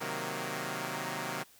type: chord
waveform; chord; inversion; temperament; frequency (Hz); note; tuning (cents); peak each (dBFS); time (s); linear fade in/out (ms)
5% pulse; C half-diminished seventh; none; equal; 130.81 / 155.56 / 185 / 233.1; C3 / Eb3 / Gb3 / Bb3; 0 / 0 / 0 / 0; -29; 0-1.44; 20
effects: white hiss -60 dBFS RMS until 1.59 s